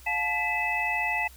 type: tone cluster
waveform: sine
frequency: 710 / 863 / 1998 / 2605 Hz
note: F5 / A5 / B6 / E7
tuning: +28 / -34 / +20 / -21 cents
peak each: -34 / -31 / -29 / -29 dBFS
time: 0.06-1.28 s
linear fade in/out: 10 ms
effects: added 62 Hz sine -49 dBFS peak until 1.36 s + white hiss -53 dBFS RMS until 1.36 s